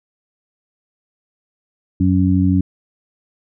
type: harmonic tone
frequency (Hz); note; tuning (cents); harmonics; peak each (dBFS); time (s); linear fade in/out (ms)
92.5; F#2; 0; 1 / 2 / 3; -16 / -16 / -16; 2-2.61; 5
effects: none